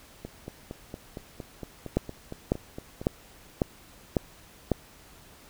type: two click trains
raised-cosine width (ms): 2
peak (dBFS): -9 / -23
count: 6 / 13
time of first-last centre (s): 1.97-4.717 / 0.25-3.015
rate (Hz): 1.82 / 4.34
effects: pink hiss -53 dBFS RMS until 5.49 s